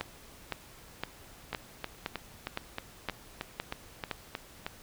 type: two click trains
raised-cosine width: 0.3 ms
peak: -18 / -16 dBFS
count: 11 / 9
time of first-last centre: 1.53-4.665 / 0.01-4.113 s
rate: 3.19 / 1.95 Hz
effects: pink hiss -53 dBFS RMS until 4.82 s